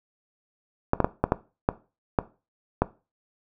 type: clicks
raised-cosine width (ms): 1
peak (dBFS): -5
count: 8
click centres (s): 0.934 / 1.003 / 1.045 / 1.24 / 1.321 / 1.689 / 2.188 / 2.82
effects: noise-tail reverb RT60 0.3 s tail -17 dB re dry